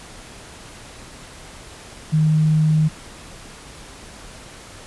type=tone; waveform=sine; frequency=155.56 Hz; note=D#3; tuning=in tune; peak=-13 dBFS; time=2.12-2.89 s; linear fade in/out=20 ms; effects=pink hiss -40 dBFS RMS until 4.86 s + resampled to 24000 Hz